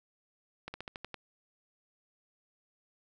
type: slowing click train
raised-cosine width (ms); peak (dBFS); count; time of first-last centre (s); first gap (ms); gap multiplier
0.3; -24; 7; 0.68-1.143; 60; 1.1
effects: none